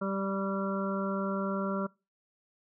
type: harmonic tone with a mistuned harmonic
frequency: 195.4 Hz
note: G3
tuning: 5 cents flat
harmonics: 1 / 2 / 3 / 5 / 6 / 7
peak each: -32 / -38 / -36 / -43 / -41 / -38 dBFS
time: 0.01-1.87 s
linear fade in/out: 10 ms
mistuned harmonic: 6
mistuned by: -22 cents
effects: noise-tail reverb RT60 0.3 s tail -25 dB re dry